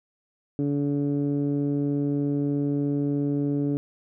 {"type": "tone with low-pass filter", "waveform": "15% pulse", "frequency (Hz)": 143.2, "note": "D3", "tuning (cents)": -43, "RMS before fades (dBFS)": -25, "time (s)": [0.59, 3.77], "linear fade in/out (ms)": 0, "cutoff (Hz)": 320, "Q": 1.9, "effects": []}